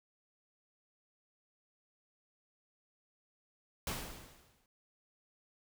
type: noise with exponential decay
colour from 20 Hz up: pink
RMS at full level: -36 dBFS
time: 3.87-4.66 s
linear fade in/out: 2 ms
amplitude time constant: 170 ms
effects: none